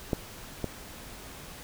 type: clicks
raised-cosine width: 2 ms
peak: -12 / -16 dBFS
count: 2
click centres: 0.132 / 0.643 s
effects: pink hiss -45 dBFS RMS until 1.63 s

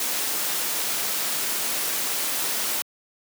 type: noise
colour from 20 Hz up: white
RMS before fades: -26 dBFS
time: 0-2.82 s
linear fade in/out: 2 ms
effects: high-pass 200 Hz 12 dB/octave

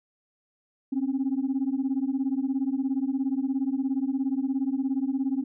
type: beating tone pair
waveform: sine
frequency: 260 / 277 Hz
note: C4 / C#4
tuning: -11 / -1 cents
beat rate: 17 Hz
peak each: -26 dBFS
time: 0.92-5.44 s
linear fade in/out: 10 ms
effects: tanh soft clip ceiling -19 dBFS

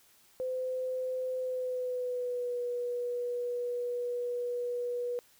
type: tone with pitch glide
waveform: sine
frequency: 512 to 486.3 Hz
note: C5 to B4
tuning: -38 to -27 cents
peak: -31 dBFS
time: 0.4-5.19 s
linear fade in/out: 0 ms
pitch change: -89 cents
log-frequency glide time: 1.38-2.61 s
effects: white hiss -63 dBFS RMS until 5.39 s

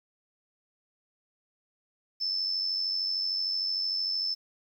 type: tone with amplitude modulation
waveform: sine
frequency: 5274 Hz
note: E8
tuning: in tune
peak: -25 dBFS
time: 2.2-4.35 s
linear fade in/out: 20 ms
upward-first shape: sine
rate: 93.2 Hz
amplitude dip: 50%
effects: 10-bit

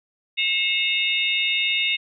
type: tone cluster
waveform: sine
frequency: 2159 / 2640 / 2843 / 3670 Hz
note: C#7 / E7 / F7 / A#7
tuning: -46 / +2 / +30 / -28 cents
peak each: -25 dBFS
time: 0.37-1.97 s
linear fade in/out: 20 ms
effects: none

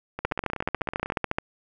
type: two click trains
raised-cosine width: 0.5 ms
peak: -17 / -9 dBFS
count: 16 / 17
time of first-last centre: 0.19-1.122 / 0.25-1.385 s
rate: 16.1 / 14.1 Hz
effects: none

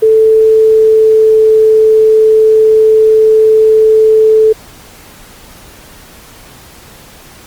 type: tone with pitch glide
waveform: sine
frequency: 440 to 437.2 Hz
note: A4 to A4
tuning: 0 to -11 cents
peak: -3 dBFS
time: 0.02-4.53 s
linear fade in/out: 10 ms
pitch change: -11 cents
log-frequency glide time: 0.44-1.54 s
effects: pink hiss -36 dBFS RMS until 7.46 s + Opus 32 kbps

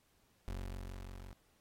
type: tone with level ramp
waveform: 30% pulse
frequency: 46 Hz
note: F#1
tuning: 9 cents flat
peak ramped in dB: -36 to -46 dBFS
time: 0.48-1.33 s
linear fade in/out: 0 ms
effects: pink hiss -73 dBFS RMS until 1.6 s + AAC 48 kbps

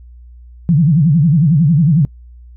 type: tone with vibrato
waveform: sine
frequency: 155.56 Hz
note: D#3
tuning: in tune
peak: -7 dBFS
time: 0.69-2.05 s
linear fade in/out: 0 ms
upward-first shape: sine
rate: 11 Hz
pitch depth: 230 cents each way
effects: noise-tail reverb RT60 0.1 s tail -23 dB re dry + added 60 Hz sine -35 dBFS peak until 2.56 s

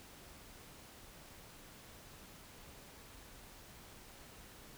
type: silence
effects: pink hiss -56 dBFS RMS until 4.77 s

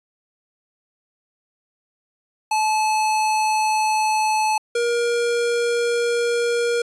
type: tone pair in turn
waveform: square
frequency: 864 / 473.8 Hz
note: A5 / A#4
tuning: -32 / +28 cents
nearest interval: minor seventh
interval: 1040 cents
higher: first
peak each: -18 / -19 dBFS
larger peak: first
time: 2.51-4.58 / 4.75-6.82 s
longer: neither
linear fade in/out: 5 ms
effects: resampled to 24000 Hz

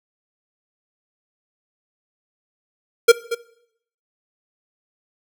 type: tone with echo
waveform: square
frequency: 465.6 Hz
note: A#4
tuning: 2 cents flat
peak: -6 dBFS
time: 3.08-3.12 s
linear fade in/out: 10 ms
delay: 230 ms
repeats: 1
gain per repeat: -14 dB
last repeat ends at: 3.35 s
effects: noise-tail reverb RT60 0.7 s tail -19 dB re dry

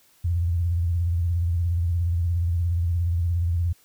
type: tone with vibrato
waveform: sine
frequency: 85.7 Hz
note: F2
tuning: 32 cents flat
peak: -20 dBFS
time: 0.24-3.73 s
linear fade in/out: 10 ms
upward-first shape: sine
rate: 17 Hz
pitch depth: 82 cents each way
effects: white hiss -59 dBFS RMS until 3.84 s

